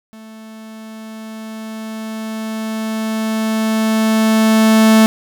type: tone with level ramp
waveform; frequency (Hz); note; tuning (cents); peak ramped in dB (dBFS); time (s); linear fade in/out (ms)
45% pulse; 220; A3; 0; -35 to -6; 0.13-5.06; 0
effects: none